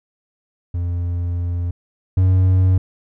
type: tone pair in turn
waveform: triangle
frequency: 87.2 / 92.96 Hz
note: F2 / F#2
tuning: -2 / +9 cents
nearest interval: minor second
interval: 111 cents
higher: second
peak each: -17 / -9 dBFS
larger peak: second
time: 0.74-1.71 / 2.17-2.78 s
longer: first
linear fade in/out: 5 ms
effects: none